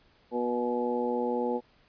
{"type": "harmonic tone with a mistuned harmonic", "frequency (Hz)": 121.6, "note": "B2", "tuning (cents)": -26, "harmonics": [2, 3, 4, 5, 6, 7], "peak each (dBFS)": [-32, -34, -30, -42, -43, -34], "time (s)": [0.31, 1.61], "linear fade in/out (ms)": 50, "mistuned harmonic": 6, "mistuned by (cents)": 21, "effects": ["pink hiss -63 dBFS RMS until 1.88 s", "resampled to 11025 Hz"]}